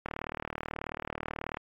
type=click train; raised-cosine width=0.5 ms; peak=-19 dBFS; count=59; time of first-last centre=0.06-1.57 s; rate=38.4 Hz; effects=AAC 48 kbps